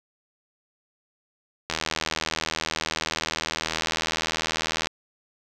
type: click train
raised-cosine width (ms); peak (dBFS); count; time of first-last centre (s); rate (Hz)
0.2; -8; 255; 1.7-4.871; 80.1
effects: none